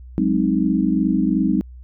sine chord, Ab dominant seventh, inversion third, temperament equal, 185 / 207.7 / 261.6 / 311.1 Hz, Gb3 / Ab3 / C4 / Eb4, 0 / 0 / 0 / 0 cents, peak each -21 dBFS, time 0.18-1.61 s, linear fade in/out 0 ms, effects added 62 Hz sine -36 dBFS peak until 1.83 s

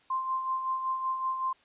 sine tone with tremolo, 1046.5 Hz, C6, in tune, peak -26 dBFS, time 0.1-1.53 s, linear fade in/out 5 ms, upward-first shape sine, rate 5.3 Hz, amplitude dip 50%, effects white hiss -63 dBFS RMS until 1.64 s + resampled to 8000 Hz

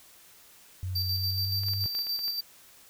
sine tone with pitch glide, 92.5 to 99.71 Hz, F#2 to G2, 0 to +30 cents, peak -30 dBFS, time 0.83-1.86 s, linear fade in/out 0 ms, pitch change +130 cents, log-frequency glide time 0.95-1.64 s
square tone with tremolo, 4663 Hz, D8, 13 cents flat, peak -28 dBFS, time 0.95-2.41 s, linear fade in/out 10 ms, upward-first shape square, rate 7 Hz, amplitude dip 40%
clicks, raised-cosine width 0.3 ms, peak -30 dBFS, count 9, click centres 1.635 / 1.685 / 1.736 / 1.84 / 1.95 / 1.99 / 2.069 / 2.191 / 2.281 s
effects white hiss -55 dBFS RMS until 2.89 s

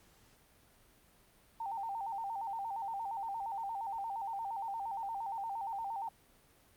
sine tone with vibrato, 849 Hz, G#5, 38 cents sharp, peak -36 dBFS, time 1.6-6.09 s, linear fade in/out 5 ms, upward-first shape square, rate 8.6 Hz, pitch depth 120 cents each way, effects pink hiss -65 dBFS RMS until 6.76 s + Opus 48 kbps

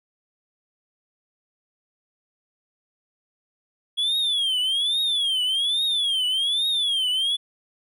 triangle tone with vibrato, 3333 Hz, G#7, 5 cents sharp, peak -19 dBFS, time 3.97-7.37 s, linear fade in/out 20 ms, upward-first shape triangle, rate 1.2 Hz, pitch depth 220 cents each way, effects none

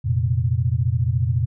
sine chord, F suspended fourth, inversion none, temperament equal, 87.31 / 116.54 / 130.81 Hz, F2 / Bb2 / C3, 0 / 0 / 0 cents, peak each -23 / -20 / -23 dBFS, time 0.04-1.46 s, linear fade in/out 20 ms, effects none

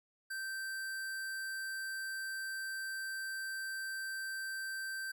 square tone, 1560 Hz, G6, 9 cents flat, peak -39 dBFS, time 0.3-5.12 s, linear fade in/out 10 ms, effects none

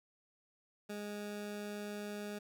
20% pulse tone, 207 Hz, G#3, 5 cents flat, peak -36 dBFS, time 0.89-2.39 s, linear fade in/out 10 ms, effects none

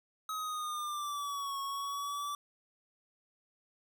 square linear two-way sweep, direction down then up, 1275 to 1100 to 1163 Hz, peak -36 dBFS, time 0.29-2.35 s, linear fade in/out 2 ms, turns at 1.6 s, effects none

